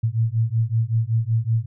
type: beating tone pair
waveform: sine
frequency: 110.9 / 116.2 Hz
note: A2 / A#2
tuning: +14 / -5 cents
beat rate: 5.3 Hz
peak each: -21 dBFS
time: 0.03-1.66 s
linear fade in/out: 10 ms
effects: none